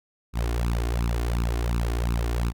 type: tone with flanger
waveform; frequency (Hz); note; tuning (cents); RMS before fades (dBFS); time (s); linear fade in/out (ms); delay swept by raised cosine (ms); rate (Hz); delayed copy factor
sawtooth; 58.27; A#1; 0; -25; 0.33-2.53; 50; 0.75 to 2.85; 2.8; +0.9
effects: none